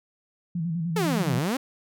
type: tone with vibrato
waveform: sine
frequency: 167.3 Hz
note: E3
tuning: 26 cents sharp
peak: -25 dBFS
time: 0.55-1.39 s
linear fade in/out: 5 ms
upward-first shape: square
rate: 9.9 Hz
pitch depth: 71 cents each way
type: exponential two-way sweep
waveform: sawtooth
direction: down then up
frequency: 458.1 to 114.2 to 282.5 Hz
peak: -20 dBFS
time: 0.96-1.57 s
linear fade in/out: 5 ms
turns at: 1.35 s
effects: none